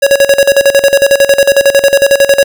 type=tone with tremolo; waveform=square; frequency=555 Hz; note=C#5; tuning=2 cents sharp; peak=-3 dBFS; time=0.02-2.44 s; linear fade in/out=10 ms; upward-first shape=square; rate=11 Hz; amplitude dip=80%; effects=none